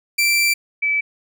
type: tone pair in turn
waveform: sawtooth / sine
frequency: 2344 / 2304 Hz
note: D7 / D7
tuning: -4 / -34 cents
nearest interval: unison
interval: 30 cents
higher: first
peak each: -11 / -16 dBFS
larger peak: first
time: 0.18-0.54 / 0.82-1.01 s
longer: first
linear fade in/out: 10 ms
effects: none